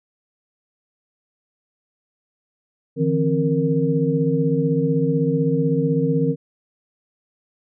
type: tone cluster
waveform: sine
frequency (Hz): 151.1 / 167 / 265.3 / 464.5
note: D3 / E3 / C4 / A#4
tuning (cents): +50 / +23 / +24 / -6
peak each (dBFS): -22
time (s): 2.96-6.36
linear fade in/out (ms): 50
effects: none